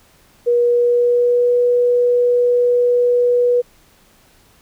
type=tone with pitch glide; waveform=sine; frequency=480 to 487.5 Hz; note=B4 to B4; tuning=-49 to -23 cents; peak=-11 dBFS; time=0.46-3.62 s; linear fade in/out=20 ms; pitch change=+26 cents; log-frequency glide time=0.61-1.56 s; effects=pink hiss -52 dBFS RMS until 4.61 s